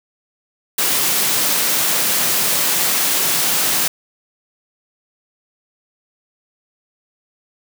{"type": "high-pass noise", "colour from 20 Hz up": "white", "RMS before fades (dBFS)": -17, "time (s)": [0.78, 3.88], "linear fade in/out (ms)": 5, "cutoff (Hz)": 120, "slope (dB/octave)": 96, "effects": []}